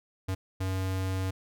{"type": "tone bursts at uneven times", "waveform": "square", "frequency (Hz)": 94.4, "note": "F#2", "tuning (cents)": 35, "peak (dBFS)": -29, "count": 2, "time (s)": [[0.28, 0.35], [0.6, 1.31]], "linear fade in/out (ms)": 10, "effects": []}